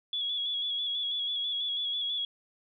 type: tone with vibrato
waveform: sine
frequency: 3380 Hz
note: G#7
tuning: 30 cents sharp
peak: -29 dBFS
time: 0.13-2.25 s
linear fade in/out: 2 ms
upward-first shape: square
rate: 6.1 Hz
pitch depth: 31 cents each way
effects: none